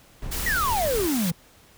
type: noise with tremolo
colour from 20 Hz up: brown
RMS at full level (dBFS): -31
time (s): 0.22-1.08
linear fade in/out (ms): 2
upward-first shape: sine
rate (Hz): 6.8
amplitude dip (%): 30
type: noise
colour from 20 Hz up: white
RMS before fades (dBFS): -31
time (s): 0.31-1.31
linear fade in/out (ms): 10
type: exponential sweep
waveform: triangle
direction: down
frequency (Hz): 2002 to 158.2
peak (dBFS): -20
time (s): 0.46-1.32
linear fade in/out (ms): 5
effects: pink hiss -54 dBFS RMS until 1.77 s